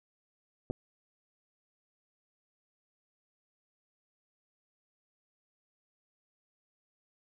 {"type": "clicks", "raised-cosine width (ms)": 2, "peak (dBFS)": -22, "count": 2, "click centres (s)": [0.701, 0.709], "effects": []}